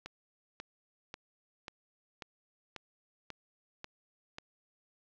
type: click train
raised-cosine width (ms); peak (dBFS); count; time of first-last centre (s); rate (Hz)
0.2; -24; 9; 0.06-4.384; 1.85
effects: low-pass 5000 Hz 12 dB/octave + 10-bit